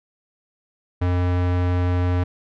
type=tone with low-pass filter; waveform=square; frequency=89.4 Hz; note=F2; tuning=41 cents sharp; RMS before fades=-20 dBFS; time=1.01-2.24 s; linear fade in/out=10 ms; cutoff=2400 Hz; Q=0.58; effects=none